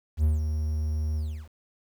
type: tone with ADSR envelope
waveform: triangle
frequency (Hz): 76.8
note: D#2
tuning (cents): -22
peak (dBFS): -16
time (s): 0.17-1.49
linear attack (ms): 67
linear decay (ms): 160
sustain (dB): -7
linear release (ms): 320
effects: 9-bit